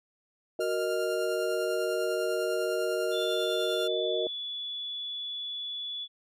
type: chord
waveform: sine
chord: D# minor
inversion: first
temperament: equal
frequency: 370 / 466.2 / 622.3 Hz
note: F#4 / A#4 / D#5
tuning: 0 / 0 / 0 cents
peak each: -31 dBFS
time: 0.59-4.27 s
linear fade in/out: 2 ms
type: tone with tremolo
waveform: sawtooth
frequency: 1396.9 Hz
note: F6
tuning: in tune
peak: -31 dBFS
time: 0.6-3.88 s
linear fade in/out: 10 ms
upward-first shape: sine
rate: 10 Hz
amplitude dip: 30%
type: tone with pitch glide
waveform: sine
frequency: 3520 to 3430 Hz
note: A7 to A7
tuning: 0 to -45 cents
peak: -33 dBFS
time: 3.11-6.08 s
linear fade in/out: 50 ms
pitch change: -45 cents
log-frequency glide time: 3.62-4.36 s
effects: MP3 64 kbps